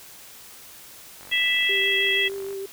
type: click train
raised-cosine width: 0.5 ms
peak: -30 dBFS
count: 64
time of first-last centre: 1.21-2.528 s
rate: 47.8 Hz
type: harmonic tone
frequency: 659.3 Hz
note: E5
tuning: in tune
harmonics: 3 / 4 / 5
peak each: -23 / -25 / -23 dBFS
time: 1.31-2.29 s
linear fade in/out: 20 ms
type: tone with vibrato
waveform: sine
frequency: 392 Hz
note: G4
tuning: in tune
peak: -29 dBFS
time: 1.69-2.66 s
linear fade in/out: 5 ms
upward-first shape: triangle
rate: 6.4 Hz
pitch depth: 21 cents each way
effects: white hiss -45 dBFS RMS until 2.72 s